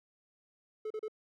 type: tone bursts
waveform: triangle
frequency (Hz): 432.2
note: A4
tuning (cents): -31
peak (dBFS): -33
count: 3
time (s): 0.85-1.082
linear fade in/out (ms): 5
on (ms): 54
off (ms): 35
effects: none